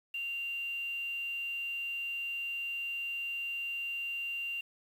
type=tone with quantisation; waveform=sine; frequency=2775 Hz; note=F7; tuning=12 cents flat; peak=-34 dBFS; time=0.14-4.61 s; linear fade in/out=5 ms; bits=9; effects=none